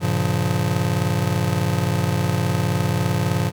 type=chord; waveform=square; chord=G half-diminished seventh; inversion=none; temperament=just; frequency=98 / 117.6 / 141.12 / 176.4 Hz; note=G2 / Bb2 / Db3 / F3; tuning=0 / +16 / +31 / +18 cents; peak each=-25 dBFS; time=0-3.52 s; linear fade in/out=50 ms; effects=none